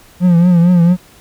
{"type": "tone with vibrato", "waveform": "triangle", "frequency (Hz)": 174.61, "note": "F3", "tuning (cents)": 0, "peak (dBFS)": -4, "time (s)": [0.2, 0.97], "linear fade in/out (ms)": 50, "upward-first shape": "triangle", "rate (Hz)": 4.4, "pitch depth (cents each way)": 83, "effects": ["pink hiss -44 dBFS RMS until 1.2 s"]}